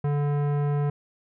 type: tone with tanh clipping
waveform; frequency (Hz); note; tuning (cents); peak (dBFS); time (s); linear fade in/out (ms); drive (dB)
sine; 145; D3; -22; -24; 0.04-0.9; 5; 17
effects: none